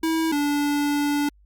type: tone pair in turn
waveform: square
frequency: 323.7 / 290 Hz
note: E4 / D4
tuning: -31 / -22 cents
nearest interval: major second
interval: 191 cents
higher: first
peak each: -21 / -21 dBFS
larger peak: neither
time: 0.03-0.32 / 0.32-1.29 s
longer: second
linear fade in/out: 5 ms
effects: added 50 Hz sine -52 dBFS peak until 1.45 s + Opus 48 kbps